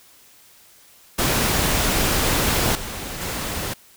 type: noise with level steps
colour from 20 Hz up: pink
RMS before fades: -20 / -31 / -27 dBFS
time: 1.18-3.74 s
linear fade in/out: 10 ms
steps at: 2.75 / 3.21 s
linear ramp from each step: 2 ms
effects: white hiss -51 dBFS RMS until 3.96 s